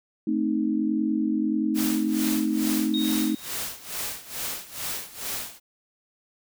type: chord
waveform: sine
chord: A diminished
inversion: none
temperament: equal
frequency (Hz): 220 / 261.6 / 311.1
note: A3 / C4 / Eb4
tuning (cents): 0 / 0 / 0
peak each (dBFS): -26 / -28 / -25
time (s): 0.27-3.35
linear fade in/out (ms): 5
type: noise with tremolo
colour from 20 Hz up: white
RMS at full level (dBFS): -30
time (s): 1.74-5.6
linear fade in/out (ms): 50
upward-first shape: sine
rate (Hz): 2.3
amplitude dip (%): 85
type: tone with exponential decay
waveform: sine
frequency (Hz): 3746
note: A#7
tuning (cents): +8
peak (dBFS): -26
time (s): 2.94-3.77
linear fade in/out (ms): 1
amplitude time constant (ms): 180
effects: none